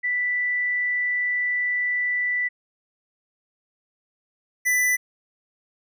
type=tone pair in turn; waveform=sine / square; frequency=1975.5 / 1989.2 Hz; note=B6 / B6; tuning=0 / +12 cents; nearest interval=unison; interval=12 cents; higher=second; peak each=-21 / -19 dBFS; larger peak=second; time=0.03-2.49 / 4.65-4.97 s; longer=first; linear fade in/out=20 ms; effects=none